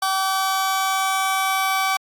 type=tone pair together; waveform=sawtooth; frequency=767 / 1150.4 Hz; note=G5 / D6; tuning=-38 / -36 cents; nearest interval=perfect fifth; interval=702 cents; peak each=-18 dBFS; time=0.02-1.97 s; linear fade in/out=5 ms; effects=AAC 64 kbps